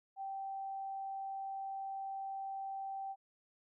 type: tone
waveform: sine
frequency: 779 Hz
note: G5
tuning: 11 cents flat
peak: -39 dBFS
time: 0.16-3.16 s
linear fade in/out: 50 ms
effects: none

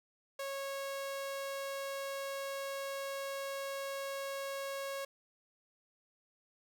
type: tone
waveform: sawtooth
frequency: 550 Hz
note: C#5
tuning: 14 cents flat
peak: -34 dBFS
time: 0.39-5.05 s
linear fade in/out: 5 ms
effects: none

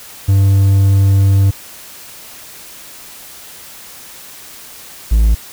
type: tone pair in turn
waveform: triangle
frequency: 98 / 55 Hz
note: G2 / A1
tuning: 0 / 0 cents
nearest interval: minor seventh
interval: 1000 cents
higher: first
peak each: -5 dBFS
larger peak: neither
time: 0.28-1.51 / 5.11-5.35 s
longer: first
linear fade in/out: 10 ms
effects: white hiss -35 dBFS RMS until 5.52 s

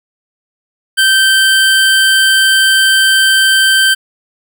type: tone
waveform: 25% pulse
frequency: 1557 Hz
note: G6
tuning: 12 cents flat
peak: -3 dBFS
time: 0.97-3.95 s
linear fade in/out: 20 ms
effects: none

